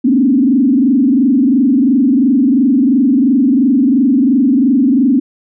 sine tone with frequency modulation, 261.6 Hz, C4, in tune, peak -7 dBFS, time 0.04-5.2 s, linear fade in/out 10 ms, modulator 22.9 Hz, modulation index 1.4, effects none

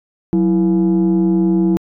sine tone pair together, 185.54 / 330.6 Hz, F#3 / E4, +5 / +5 cents, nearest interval minor seventh, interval 1000 cents, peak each -12 dBFS, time 0.33-1.77 s, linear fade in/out 0 ms, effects tanh soft clip ceiling -8 dBFS

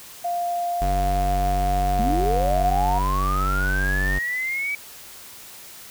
sine tone with pitch glide, 698.5 to 717.7 Hz, F5 to F5, 0 to +47 cents, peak -22 dBFS, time 0.24-2.99 s, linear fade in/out 10 ms, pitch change +47 cents, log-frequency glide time 0.69-2.25 s
square tone, 47.56 Hz, F#1, 48 cents sharp, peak -22 dBFS, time 0.81-4.19 s, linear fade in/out 10 ms
sine linear sweep, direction up, 200.6 to 2300 Hz, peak -23 dBFS, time 1.99-4.75 s, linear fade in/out 2 ms
effects white hiss -42 dBFS RMS until 5.9 s

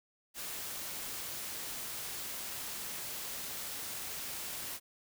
white noise, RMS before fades -41 dBFS, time 0.34-4.8 s, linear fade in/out 50 ms, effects none

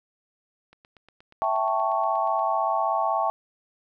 click train, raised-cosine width 0.3 ms, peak -35 dBFS, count 15, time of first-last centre 0.73-2.393 s, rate 8.42 Hz
sine chord, A dominant seventh, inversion second, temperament equal, 659.3 / 784 / 880 / 1108.7 Hz, E5 / G5 / A5 / C#6, 0 / 0 / 0 / 0 cents, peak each -27 dBFS, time 1.42-3.3 s, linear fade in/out 0 ms
effects none

